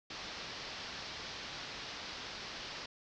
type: low-pass noise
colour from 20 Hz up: white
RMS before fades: -45 dBFS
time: 0.1-2.86 s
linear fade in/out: 5 ms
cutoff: 5400 Hz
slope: 48 dB/octave
effects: none